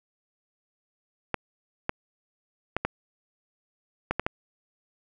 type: clicks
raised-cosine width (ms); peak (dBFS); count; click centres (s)
0.5; -10; 7; 1.343 / 1.894 / 2.766 / 2.85 / 4.11 / 4.196 / 4.265
effects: none